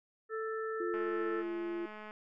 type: harmonic tone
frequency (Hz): 441.6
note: A4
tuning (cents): +6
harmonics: 1 / 3 / 4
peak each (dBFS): -36 / -41 / -45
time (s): 0.29-1.44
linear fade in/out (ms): 50
type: tone with pitch glide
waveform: sine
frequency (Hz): 349.2 to 342.6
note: F4 to F4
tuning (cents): 0 to -33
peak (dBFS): -35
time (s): 0.8-1.86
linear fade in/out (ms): 5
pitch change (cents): -33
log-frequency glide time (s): 1.08-1.23
type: click train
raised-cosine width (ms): 0.5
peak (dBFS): -33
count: 250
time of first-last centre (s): 0.94-2.109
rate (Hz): 213
effects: none